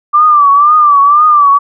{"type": "tone with vibrato", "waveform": "sine", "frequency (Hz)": 1174.7, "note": "D6", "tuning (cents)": 0, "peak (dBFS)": -3, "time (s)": [0.13, 1.59], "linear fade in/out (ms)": 20, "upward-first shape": "triangle", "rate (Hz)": 2, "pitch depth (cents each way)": 100, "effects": []}